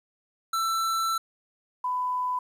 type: tone pair in turn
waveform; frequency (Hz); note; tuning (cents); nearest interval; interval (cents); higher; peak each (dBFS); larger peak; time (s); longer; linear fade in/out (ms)
square / sine; 1334 / 999.4; E6 / B5; +20 / +20; perfect fourth; 500; first; -25; neither; 0.53-1.18 / 1.84-2.39; first; 5
effects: resampled to 32000 Hz + 10-bit